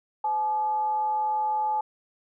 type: tone with frequency modulation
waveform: sine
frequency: 857 Hz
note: A5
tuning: 46 cents flat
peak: -23 dBFS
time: 0.24-1.81 s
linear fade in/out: 5 ms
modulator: 344 Hz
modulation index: 0.22
effects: none